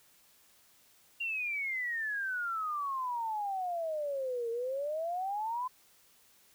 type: exponential two-way sweep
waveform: sine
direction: down then up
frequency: 2794 to 455.8 to 1030 Hz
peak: -32 dBFS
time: 1.2-5.68 s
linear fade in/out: 10 ms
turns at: 4.5 s
effects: white hiss -64 dBFS RMS until 6.54 s